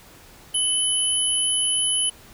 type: tone pair together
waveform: sine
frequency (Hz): 2999 / 10712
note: F#7 / E9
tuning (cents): +23 / +27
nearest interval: octave + minor seventh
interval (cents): 2204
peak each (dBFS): -22 / -22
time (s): 0.54-2.1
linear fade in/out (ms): 10
effects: pink hiss -48 dBFS RMS until 2.33 s